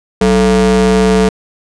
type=ring-modulated tone; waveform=square; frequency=123.47 Hz; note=B2; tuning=in tune; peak=-5 dBFS; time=0.21-1.29 s; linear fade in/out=5 ms; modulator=314 Hz; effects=resampled to 22050 Hz